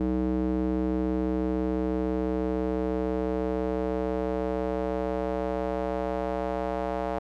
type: tone with band-pass filter sweep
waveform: square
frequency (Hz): 63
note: B1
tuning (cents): +35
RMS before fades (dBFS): -28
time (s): 0-7.19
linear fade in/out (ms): 5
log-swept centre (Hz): 310 to 660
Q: 2
effects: none